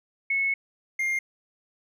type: tone pair in turn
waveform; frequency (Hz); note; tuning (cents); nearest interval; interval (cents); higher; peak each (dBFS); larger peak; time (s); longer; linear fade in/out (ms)
sine / triangle; 2196 / 2117; C#7 / C7; -17 / +20; minor second; 63; first; -22; neither; 0.3-0.54 / 0.99-1.19; first; 5
effects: none